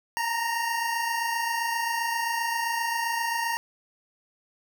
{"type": "tone pair together", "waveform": "25% pulse", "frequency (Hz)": [905, 932.6], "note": ["A5", "A#5"], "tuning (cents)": [48, 1], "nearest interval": "minor second", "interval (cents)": 53, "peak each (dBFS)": [-29, -23], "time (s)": [0.17, 3.57], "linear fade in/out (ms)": 0, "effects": []}